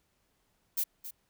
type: noise with echo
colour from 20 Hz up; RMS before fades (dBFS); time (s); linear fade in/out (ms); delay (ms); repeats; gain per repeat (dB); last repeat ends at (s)
violet; -30; 0.77-0.84; 10; 270; 1; -12; 1.11
effects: pink hiss -74 dBFS RMS until 1.29 s